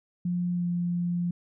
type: tone with pitch glide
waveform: sine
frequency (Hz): 176.7 to 174.57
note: F3 to F3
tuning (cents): +21 to 0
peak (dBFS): -25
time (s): 0.25-1.31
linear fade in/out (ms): 5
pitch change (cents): -21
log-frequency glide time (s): 0.53-0.66
effects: none